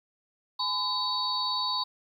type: tone cluster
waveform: sine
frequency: 845 / 1014 / 3811 / 4491 Hz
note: G#5 / B5 / A#7 / C#8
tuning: +30 / +45 / +38 / +22 cents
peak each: -39 / -31 / -33 / -30 dBFS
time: 0.59-1.84 s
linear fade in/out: 10 ms
effects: 10-bit